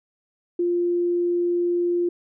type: tone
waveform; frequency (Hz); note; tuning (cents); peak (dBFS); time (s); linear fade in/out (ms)
sine; 349.2; F4; 0; -19; 0.59-2.09; 5
effects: none